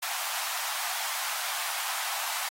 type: high-pass noise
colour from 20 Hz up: pink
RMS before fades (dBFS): -33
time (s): 0.02-2.49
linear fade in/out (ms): 10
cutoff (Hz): 710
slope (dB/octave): 48
effects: AAC 48 kbps